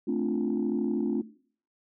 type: chord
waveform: sine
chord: D minor seventh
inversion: second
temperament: equal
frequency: 220 / 261.6 / 293.7 / 349.2 Hz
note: A3 / C4 / D4 / F4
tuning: 0 / 0 / 0 / 0 cents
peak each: -30 dBFS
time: 0.07-1.22 s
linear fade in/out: 10 ms
effects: noise-tail reverb RT60 0.5 s tail -18 dB re dry + tanh soft clip ceiling -19 dBFS